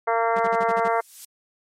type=harmonic tone; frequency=229.1 Hz; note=A#3; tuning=30 cents flat; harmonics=2 / 3 / 4 / 5 / 6 / 7 / 8 / 9; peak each=-25 / -23 / -25 / -28 / -29 / -35 / -37 / -35 dBFS; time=0.07-1.01 s; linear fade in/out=10 ms
type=tone bursts; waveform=sawtooth; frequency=195.8 Hz; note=G3; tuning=2 cents flat; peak=-27 dBFS; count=7; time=0.36-0.881 s; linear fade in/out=5 ms; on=35 ms; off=46 ms
type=noise with exponential growth; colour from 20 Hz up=violet; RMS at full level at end=-31 dBFS; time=0.69-1.25 s; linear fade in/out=5 ms; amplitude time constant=120 ms
effects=low-pass 10000 Hz 12 dB/octave + MP3 64 kbps